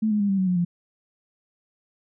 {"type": "tone with pitch steps", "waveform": "sine", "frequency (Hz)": [218, 210, 202.2, 194.78, 187.6, 180.69, 174.03], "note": ["A3", "G#3", "G#3", "G3", "F#3", "F#3", "F3"], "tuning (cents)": [-16, 19, -46, -11, 24, -41, -6], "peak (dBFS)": -19, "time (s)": [0.02, 0.65], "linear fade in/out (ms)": 10, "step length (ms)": 90, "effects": []}